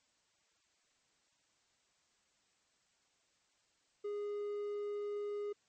triangle tone, 412.2 Hz, G#4, 13 cents flat, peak -35 dBFS, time 4.04-5.53 s, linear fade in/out 10 ms, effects white hiss -75 dBFS RMS until 5.68 s + MP3 32 kbps

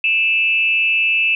sine tone with frequency modulation, 2637 Hz, E7, in tune, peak -13 dBFS, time 0.04-1.35 s, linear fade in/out 2 ms, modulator 223 Hz, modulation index 0.47, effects none

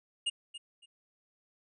square tone with echo, 2846 Hz, F7, 32 cents sharp, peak -29 dBFS, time 0.26-0.3 s, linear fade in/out 10 ms, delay 280 ms, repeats 2, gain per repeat -13 dB, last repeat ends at 0.86 s, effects resampled to 24000 Hz

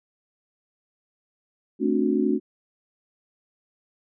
sine chord, D dominant seventh, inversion second, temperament just, 220.2 / 264.3 / 293.7 / 367.1 Hz, A3 / C4 / D4 / F#4, +2 / +18 / 0 / -14 cents, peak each -25 dBFS, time 1.79-2.4 s, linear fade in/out 50 ms, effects none

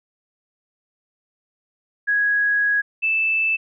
sine tone pair in turn, 1661.2 / 2637 Hz, G#6 / E7, 0 / 0 cents, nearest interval minor sixth, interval 800 cents, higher second, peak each -16 / -17 dBFS, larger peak first, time 2.07-2.82 / 3.02-3.57 s, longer first, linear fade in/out 20 ms, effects none

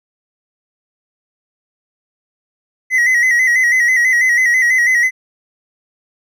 triangle tone with vibrato, 1967 Hz, B6, 7 cents flat, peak -8 dBFS, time 2.9-5.11 s, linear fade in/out 50 ms, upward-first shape square, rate 6.1 Hz, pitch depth 57 cents each way, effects none

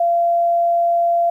sine tone, 686 Hz, F5, 31 cents flat, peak -13 dBFS, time 0-1.3 s, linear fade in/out 5 ms, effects 9-bit

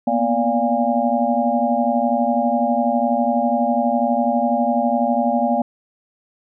sine tone cluster, 235 / 247.1 / 580 / 699 / 817 Hz, A#3 / B3 / D5 / F5 / G#5, +14 / +1 / -22 / +1 / -29 cents, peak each -22 dBFS, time 0.07-5.62 s, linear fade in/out 5 ms, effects none

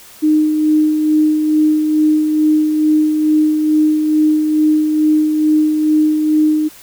sine tone with tremolo, 307.2 Hz, D#4, 22 cents flat, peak -8 dBFS, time 0.22-6.69 s, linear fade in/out 20 ms, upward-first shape sine, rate 2.3 Hz, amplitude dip 40%, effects white hiss -40 dBFS RMS until 6.82 s

